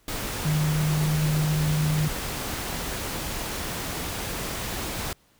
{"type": "tone in noise", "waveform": "sine", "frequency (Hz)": 152.8, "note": "D#3", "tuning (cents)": -31, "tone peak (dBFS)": -21, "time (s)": [0.45, 2.08], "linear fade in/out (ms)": 2, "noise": "pink", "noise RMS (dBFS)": -31, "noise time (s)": [0.08, 5.13], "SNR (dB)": 7, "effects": ["pink hiss -62 dBFS RMS until 5.39 s"]}